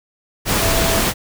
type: tone in noise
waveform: sine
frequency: 663 Hz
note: E5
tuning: 10 cents sharp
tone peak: -22 dBFS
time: 0.59-1.04 s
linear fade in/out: 50 ms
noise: pink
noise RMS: -17 dBFS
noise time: 0.45-1.14 s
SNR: -8 dB
effects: none